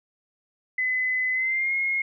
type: tone with pitch glide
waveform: sine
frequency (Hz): 2020 to 2153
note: B6 to C7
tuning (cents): +39 to +49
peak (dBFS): -22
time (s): 0.78-2.02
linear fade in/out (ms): 5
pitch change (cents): +110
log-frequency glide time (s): 1.32-1.74
effects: none